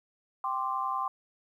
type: chord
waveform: sine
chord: G suspended fourth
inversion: none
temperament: just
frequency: 784 / 1045.3 / 1176 Hz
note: G5 / C6 / D6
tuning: 0 / -2 / +2 cents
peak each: -35 / -31 / -34 dBFS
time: 0.44-1.08 s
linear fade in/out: 2 ms
effects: 11-bit